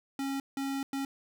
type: tone bursts at uneven times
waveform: square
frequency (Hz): 273.5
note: C#4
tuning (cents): -23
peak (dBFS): -32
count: 3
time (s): 0.19-0.4 / 0.57-0.83 / 0.93-1.05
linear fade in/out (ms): 2
effects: none